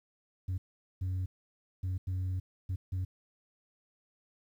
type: tone bursts at uneven times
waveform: sine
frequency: 92.5 Hz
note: F#2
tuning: in tune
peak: -28 dBFS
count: 6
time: 0.48-0.58 / 1.01-1.26 / 1.83-1.98 / 2.07-2.4 / 2.69-2.76 / 2.92-3.05 s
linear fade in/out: 10 ms
effects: tanh soft clip ceiling -30 dBFS + 11-bit